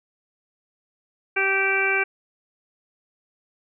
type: harmonic tone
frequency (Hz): 388.8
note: G4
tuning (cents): -14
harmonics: 1 / 2 / 3 / 4 / 5 / 6 / 7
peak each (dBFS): -27 / -31 / -33 / -24 / -33 / -22 / -32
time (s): 1.36-2.04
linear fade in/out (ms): 10
effects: none